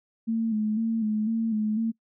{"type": "tone with vibrato", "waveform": "sine", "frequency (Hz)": 220, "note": "A3", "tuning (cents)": 0, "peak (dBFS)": -23, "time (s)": [0.27, 1.92], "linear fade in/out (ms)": 20, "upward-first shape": "square", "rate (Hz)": 2, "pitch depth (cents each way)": 47, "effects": ["noise-tail reverb RT60 0.1 s tail -24 dB re dry"]}